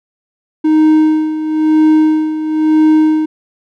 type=tone with tremolo; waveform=triangle; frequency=311.1 Hz; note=D#4; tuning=in tune; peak=-3 dBFS; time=0.64-3.26 s; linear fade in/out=10 ms; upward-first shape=sine; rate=1 Hz; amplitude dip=70%; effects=none